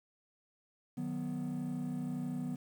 triangle chord, B major, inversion first, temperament just, 154.34 / 185.21 / 246.9 Hz, D#3 / F#3 / B3, -14 / +2 / 0 cents, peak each -38 / -39 / -35 dBFS, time 0.97-2.56 s, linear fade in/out 10 ms, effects tanh soft clip ceiling -27 dBFS + 10-bit

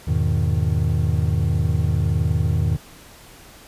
triangle chord, E major seventh, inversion none, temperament equal, 82.41 / 103.83 / 123.47 / 155.56 Hz, E2 / G#2 / B2 / D#3, 0 / 0 / 0 / 0 cents, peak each -19 / -21 / -23 / -21 dBFS, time 0.07-2.77 s, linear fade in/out 10 ms, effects pink hiss -45 dBFS RMS until 3.67 s + resampled to 32000 Hz

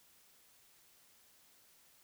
silence, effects white hiss -66 dBFS RMS until 2.03 s

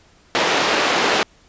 pink band-pass noise, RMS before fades -18 dBFS, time 0.35-1.23 s, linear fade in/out 0 ms, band 400 to 4200 Hz, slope 12 dB/octave, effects pink hiss -53 dBFS RMS until 1.48 s + resampled to 16000 Hz

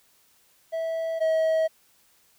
triangle tone pair in turn, 653 / 640.7 Hz, E5 / E5, -17 / -49 cents, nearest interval unison, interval 32 cents, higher first, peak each -24 / -18 dBFS, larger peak second, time 0.72-1.2 / 1.2-1.68 s, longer neither, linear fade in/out 20 ms, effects white hiss -62 dBFS RMS until 2.38 s

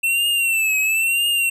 square tone with vibrato, 2686 Hz, E7, 32 cents sharp, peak -17 dBFS, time 0.03-1.5 s, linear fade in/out 10 ms, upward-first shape triangle, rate 1 Hz, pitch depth 100 cents each way, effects none

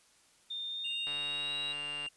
sine tone with pitch glide, 3626 to 3837 Hz, A#7 to A#7, -49 to +49 cents, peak -36 dBFS, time 0.5-1.73 s, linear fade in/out 10 ms, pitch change +98 cents, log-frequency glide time 0.68-1.58 s
triangle tone, 2794 Hz, F7, in tune, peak -35 dBFS, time 0.84-2.09 s, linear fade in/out 10 ms
click train, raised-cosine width 0.3 ms, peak -30 dBFS, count 146, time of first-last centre 1.07-2.063 s, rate 146 Hz
effects white hiss -65 dBFS RMS until 2.16 s + resampled to 24000 Hz

